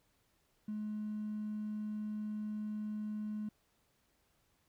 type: tone with hard clipping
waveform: triangle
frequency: 212.2 Hz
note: G#3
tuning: 38 cents sharp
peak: -37 dBFS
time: 0.68-3.49 s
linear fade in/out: 5 ms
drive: 3 dB
effects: pink hiss -75 dBFS RMS until 4.68 s